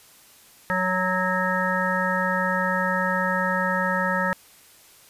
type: harmonic tone with a mistuned harmonic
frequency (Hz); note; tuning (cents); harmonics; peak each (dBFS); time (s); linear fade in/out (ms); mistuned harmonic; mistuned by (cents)
185; F#3; 0; 1 / 3 / 5 / 7 / 9 / 10; -28 / -28 / -28 / -28 / -28 / -28; 0.7-4.33; 0; 9; -15
effects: white hiss -52 dBFS RMS until 5.09 s + resampled to 32000 Hz